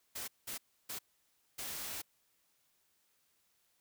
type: noise bursts at uneven times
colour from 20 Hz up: white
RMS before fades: -42 dBFS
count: 4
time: 0.15-0.28 / 0.47-0.58 / 0.89-0.99 / 1.58-2.02 s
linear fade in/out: 10 ms
effects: white hiss -75 dBFS RMS until 3.8 s